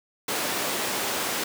pink high-pass noise, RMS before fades -28 dBFS, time 0.28-1.44 s, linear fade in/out 5 ms, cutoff 300 Hz, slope 12 dB/octave, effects none

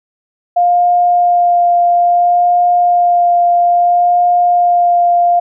sine tone with vibrato, 703 Hz, F5, 11 cents sharp, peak -7 dBFS, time 0.56-5.4 s, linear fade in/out 10 ms, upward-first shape sine, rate 0.6 Hz, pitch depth 11 cents each way, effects none

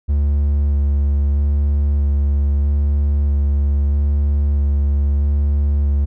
triangle tone with vibrato, 71.5 Hz, D2, 46 cents flat, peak -11 dBFS, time 0.08-6.06 s, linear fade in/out 20 ms, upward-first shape square, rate 0.78 Hz, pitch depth 11 cents each way, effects none

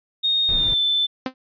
sine tone with pitch glide, 3705 to 3527 Hz, A#7 to A7, -11 to +3 cents, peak -17 dBFS, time 0.23-1.07 s, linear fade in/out 20 ms, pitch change -86 cents, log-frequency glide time 0.48-0.79 s
brown noise, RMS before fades -29 dBFS, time 0.49-0.74 s, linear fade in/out 0 ms
sawtooth tone with exponential decay, 259.4 Hz, C4, 15 cents flat, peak -15 dBFS, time 1.26-1.34 s, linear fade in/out 2 ms, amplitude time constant 16 ms
effects resampled to 11025 Hz

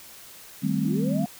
sine chord, A half-diminished seventh, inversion second, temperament equal, 155.56 / 196 / 220 / 261.6 Hz, Eb3 / G3 / A3 / C4, 0 / 0 / 0 / 0 cents, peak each -28 / -26 / -29 / -28 dBFS, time 0.62-1.26 s, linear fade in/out 20 ms
sine linear sweep, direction up, 277.9 to 720 Hz, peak -31 dBFS, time 0.85-1.26 s, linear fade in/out 2 ms
effects white hiss -46 dBFS RMS until 1.39 s

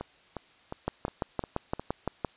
two click trains, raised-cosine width 1 ms, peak -21 / -14 dBFS, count 6 / 9, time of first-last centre 0.01-1.796 / 0.88-2.248 s, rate 2.8 / 5.85 Hz, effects white hiss -59 dBFS RMS until 2.36 s + resampled to 8000 Hz

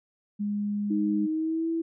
sine tone, 205.9 Hz, G#3, 15 cents flat, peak -26 dBFS, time 0.39-1.27 s, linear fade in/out 20 ms
sine tone with pitch glide, 311.1 to 329.4 Hz, D#4 to E4, 0 to -1 cents, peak -25 dBFS, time 0.9-1.82 s, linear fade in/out 10 ms, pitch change +99 cents, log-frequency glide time 1.25-1.69 s
effects none

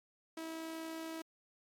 sawtooth tone with amplitude modulation, 323.9 Hz, E4, 30 cents flat, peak -36 dBFS, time 0.37-1.22 s, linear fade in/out 5 ms, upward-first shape sine, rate 61.1 Hz, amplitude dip 30%, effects MP3 64 kbps

